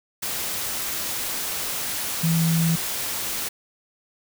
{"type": "tone in noise", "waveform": "sine", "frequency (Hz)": 164.6, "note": "E3", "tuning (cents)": -2, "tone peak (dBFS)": -18, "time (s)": [2.23, 2.76], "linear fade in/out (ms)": 10, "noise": "white", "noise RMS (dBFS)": -28, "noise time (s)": [0.22, 3.49], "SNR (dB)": 7, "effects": []}